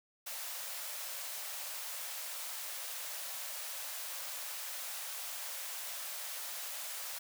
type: high-pass noise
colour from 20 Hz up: white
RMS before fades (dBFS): -42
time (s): 0.26-7.19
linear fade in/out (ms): 10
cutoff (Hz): 500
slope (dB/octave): 96
effects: none